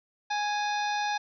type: harmonic tone with a mistuned harmonic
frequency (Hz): 830.6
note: G#5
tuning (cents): 0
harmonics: 1 / 2 / 3 / 4 / 5 / 6 / 7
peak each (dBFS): -28 / -34 / -38 / -40 / -42 / -44 / -45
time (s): 0.3-1.18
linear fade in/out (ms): 10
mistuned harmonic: 4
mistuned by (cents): +130
effects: none